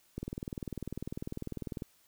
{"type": "click train", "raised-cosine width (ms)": 3, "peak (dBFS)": -24, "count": 34, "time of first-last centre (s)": [0.18, 1.822], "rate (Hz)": 20.1, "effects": ["white hiss -67 dBFS RMS until 2.07 s"]}